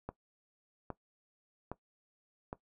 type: click train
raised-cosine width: 1 ms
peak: -25 dBFS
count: 4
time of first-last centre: 0.09-2.529 s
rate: 1.23 Hz
effects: noise-tail reverb RT60 0.1 s tail -17 dB re dry